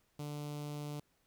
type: tone with notch filter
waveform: sawtooth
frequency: 147.3 Hz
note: D3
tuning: 6 cents sharp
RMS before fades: -42 dBFS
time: 0.19-1 s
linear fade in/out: 5 ms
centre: 1700 Hz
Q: 1.2
effects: pink hiss -75 dBFS RMS until 1.26 s